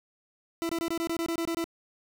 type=tone bursts; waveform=40% pulse; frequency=333.3 Hz; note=E4; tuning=19 cents sharp; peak=-27 dBFS; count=11; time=0.62-1.642 s; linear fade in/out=0 ms; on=72 ms; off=23 ms; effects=none